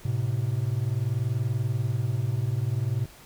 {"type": "tone pair together", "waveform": "triangle", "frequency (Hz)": [108.39, 128.9], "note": ["A2", "C3"], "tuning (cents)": [-26, -26], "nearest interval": "minor third", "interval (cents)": 300, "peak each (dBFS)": -25, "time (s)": [0.05, 3.06], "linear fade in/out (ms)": 5, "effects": ["pink hiss -50 dBFS RMS until 3.25 s"]}